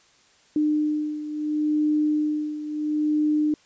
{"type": "beating tone pair", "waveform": "sine", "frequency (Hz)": [302.1, 302.83], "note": ["D4", "D#4"], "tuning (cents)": [49, -47], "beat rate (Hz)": 0.73, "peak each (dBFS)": [-22, -27], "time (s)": [0.56, 3.54], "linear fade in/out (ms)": 2, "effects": ["white hiss -58 dBFS RMS until 3.65 s", "resampled to 16000 Hz"]}